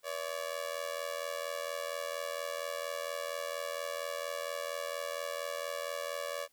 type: tone with amplitude modulation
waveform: sawtooth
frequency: 569 Hz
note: C#5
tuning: 45 cents sharp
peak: -28 dBFS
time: 0.03-6.48 s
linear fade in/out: 50 ms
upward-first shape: sine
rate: 84.3 Hz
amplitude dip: 90%
effects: white hiss -71 dBFS RMS until 6.52 s